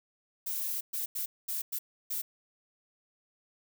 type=noise bursts at uneven times; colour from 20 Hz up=violet; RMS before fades=-34 dBFS; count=6; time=0.46-0.81 / 0.93-1.06 / 1.15-1.26 / 1.48-1.62 / 1.72-1.79 / 2.1-2.22 s; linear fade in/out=10 ms; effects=none